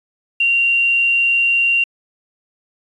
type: tone with quantisation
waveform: sine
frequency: 2763 Hz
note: F7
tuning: 19 cents flat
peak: -12 dBFS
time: 0.4-1.84 s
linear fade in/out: 5 ms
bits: 7
effects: resampled to 22050 Hz